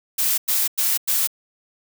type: noise bursts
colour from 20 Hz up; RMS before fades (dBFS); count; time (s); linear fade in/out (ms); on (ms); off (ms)
blue; -20; 4; 0.18-1.274; 10; 200; 98
effects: none